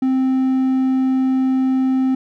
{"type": "tone", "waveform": "triangle", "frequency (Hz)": 261.6, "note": "C4", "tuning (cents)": 0, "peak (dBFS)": -12, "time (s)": [0.02, 2.15], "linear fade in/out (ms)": 5, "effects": []}